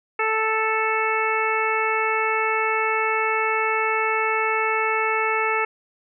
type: harmonic tone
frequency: 440 Hz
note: A4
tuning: in tune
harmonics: 1 / 2 / 3 / 4 / 5 / 6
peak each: -26 / -26 / -25 / -29 / -26 / -29 dBFS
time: 0.19-5.65 s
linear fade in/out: 5 ms
effects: none